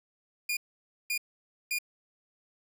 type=tone bursts; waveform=sawtooth; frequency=2425 Hz; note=D#7; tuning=45 cents flat; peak=-25 dBFS; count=3; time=0.49-1.787 s; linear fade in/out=5 ms; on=79 ms; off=530 ms; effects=none